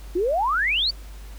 sine exponential sweep, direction up, 330.1 to 4724 Hz, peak -19 dBFS, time 0.15-0.91 s, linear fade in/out 10 ms, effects added 50 Hz sine -36 dBFS peak until 1.38 s + pink hiss -49 dBFS RMS until 1.38 s

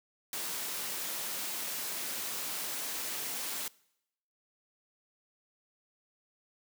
white high-pass noise, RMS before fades -37 dBFS, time 0.33-3.68 s, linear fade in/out 2 ms, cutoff 180 Hz, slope 12 dB/octave, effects noise-tail reverb RT60 0.8 s tail -23 dB re dry

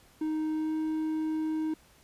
triangle tone with pitch glide, 311.5 to 313.7 Hz, D#4 to D#4, +2 to +14 cents, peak -26 dBFS, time 0.21-1.74 s, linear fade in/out 5 ms, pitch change +12 cents, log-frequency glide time 0.54-0.74 s, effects pink hiss -60 dBFS RMS until 2.03 s + resampled to 32000 Hz

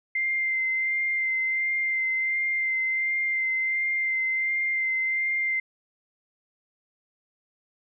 sine tone with vibrato, 2088 Hz, C7, 4 cents flat, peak -23 dBFS, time 0.15-5.6 s, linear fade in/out 5 ms, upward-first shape sine, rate 1.4 Hz, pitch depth 16 cents each way, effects none

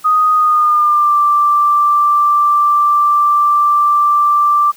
sine tone with pitch glide, 1244.5 to 1176 Hz, D#6 to D6, 0 to +2 cents, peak -8 dBFS, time 0.04-4.72 s, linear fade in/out 20 ms, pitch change -98 cents, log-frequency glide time 0.34-1.17 s, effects white hiss -43 dBFS RMS until 4.76 s

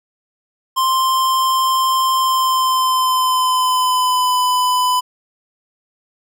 square tone with pitch glide, 1048 to 1002.4 Hz, C6 to B5, +2 to +25 cents, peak -14 dBFS, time 0.76-5.01 s, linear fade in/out 20 ms, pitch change -77 cents, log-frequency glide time 2.18-4.38 s, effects none

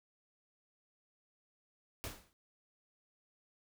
pink noise with exponential decay, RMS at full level -39 dBFS, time 2.04-2.33 s, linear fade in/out 0 ms, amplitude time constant 63 ms, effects none

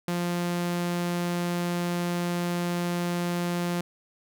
sawtooth tone, 174.61 Hz, F3, in tune, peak -22 dBFS, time 0.08-3.81 s, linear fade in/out 2 ms, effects none

